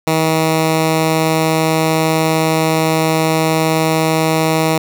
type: tone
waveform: 10% pulse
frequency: 159.6 Hz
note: D#3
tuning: 44 cents sharp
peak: -4 dBFS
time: 0.07-4.78 s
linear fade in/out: 2 ms
effects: none